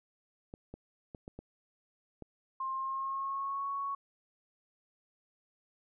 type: clicks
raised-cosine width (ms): 2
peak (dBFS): -31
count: 6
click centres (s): 0.539 / 0.74 / 1.148 / 1.279 / 1.39 / 2.223
type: tone with pitch glide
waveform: sine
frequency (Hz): 1060 to 1111.4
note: C6 to C#6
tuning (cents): +22 to +4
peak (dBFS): -33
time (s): 2.6-3.95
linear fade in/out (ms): 5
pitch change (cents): +82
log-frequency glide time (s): 2.73-3.68
effects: none